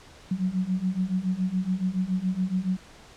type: beating tone pair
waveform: sine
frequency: 181.5 / 188.6 Hz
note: F#3 / F#3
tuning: -33 / +33 cents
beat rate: 7.1 Hz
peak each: -28 / -26 dBFS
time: 0.31-2.77 s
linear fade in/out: 5 ms
effects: pink hiss -50 dBFS RMS until 3.16 s + low-pass 7000 Hz 12 dB/octave